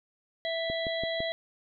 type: harmonic tone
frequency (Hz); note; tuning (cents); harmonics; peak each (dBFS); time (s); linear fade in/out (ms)
659.3; E5; 0; 1 / 3 / 5 / 6; -31 / -36 / -38 / -39; 0.45-1.32; 0
type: click train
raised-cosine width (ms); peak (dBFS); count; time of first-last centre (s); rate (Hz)
2; -23; 4; 0.7-1.204; 5.95
effects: none

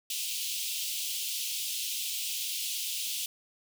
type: high-pass noise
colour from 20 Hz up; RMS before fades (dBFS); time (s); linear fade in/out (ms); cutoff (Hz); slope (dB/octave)
pink; -34; 0.1-3.26; 2; 2700; 48
effects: none

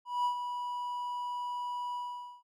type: tone with ADSR envelope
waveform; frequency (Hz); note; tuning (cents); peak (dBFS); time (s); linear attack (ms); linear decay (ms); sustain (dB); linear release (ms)
triangle; 978; B5; -17; -24; 0.05-2.43; 200; 93; -8; 480
effects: none

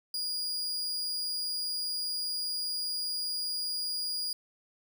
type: tone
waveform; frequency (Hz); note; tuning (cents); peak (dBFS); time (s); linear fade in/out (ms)
40% pulse; 4865; D#8; -40; -30; 0.14-4.33; 2
effects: none

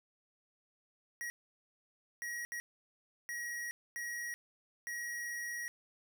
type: tone bursts at uneven times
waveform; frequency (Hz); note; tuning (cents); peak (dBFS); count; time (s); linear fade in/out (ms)
square; 1902; A#6; +34; -39; 6; 1.21-1.3 / 2.22-2.45 / 2.52-2.6 / 3.29-3.71 / 3.96-4.34 / 4.87-5.68; 0
effects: none

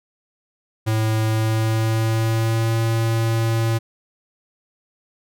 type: tone with pitch glide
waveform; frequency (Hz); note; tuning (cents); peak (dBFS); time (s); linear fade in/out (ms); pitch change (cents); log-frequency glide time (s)
square; 110 to 113.68; A2 to A#2; 0 to -43; -18; 0.86-3.79; 20; +57; 1.25-2.77
effects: none

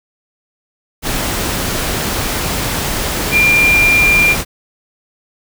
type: tone in noise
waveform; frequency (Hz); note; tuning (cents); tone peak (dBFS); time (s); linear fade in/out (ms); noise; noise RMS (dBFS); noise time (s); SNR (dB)
sine; 2390; D7; +30; -8; 3.31-4.36; 50; pink; -18; 1.02-4.45; +7
effects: none

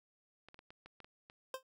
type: clicks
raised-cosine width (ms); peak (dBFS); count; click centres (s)
0.3; -38; 8; 0.486 / 0.544 / 0.591 / 0.705 / 0.86 / 1.003 / 1.045 / 1.299
type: tone with exponential decay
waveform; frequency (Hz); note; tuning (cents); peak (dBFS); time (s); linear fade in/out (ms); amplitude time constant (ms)
25% pulse; 523.3; C5; 0; -32; 1.54-1.63; 2; 18
effects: none

